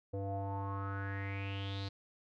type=tone with low-pass filter sweep; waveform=square; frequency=98.4 Hz; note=G2; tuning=7 cents sharp; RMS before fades=-39 dBFS; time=0.13-1.89 s; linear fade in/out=10 ms; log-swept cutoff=540 to 4300 Hz; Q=6.6; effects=none